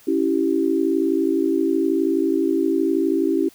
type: chord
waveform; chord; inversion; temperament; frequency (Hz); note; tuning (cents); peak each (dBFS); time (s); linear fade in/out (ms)
sine; C# diminished; none; equal with one note detuned; 277.2 / 329.6 / 388.6; C#4 / E4 / G4; 0 / 0 / -15; -22 / -20 / -22; 0.07-3.49; 10
effects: white hiss -51 dBFS RMS until 3.54 s